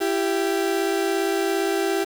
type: tone pair together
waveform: 35% pulse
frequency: 334.6 / 392 Hz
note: E4 / G4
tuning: +26 / 0 cents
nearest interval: minor third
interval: 274 cents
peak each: -23 / -21 dBFS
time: 0-2.05 s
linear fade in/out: 20 ms
effects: 7-bit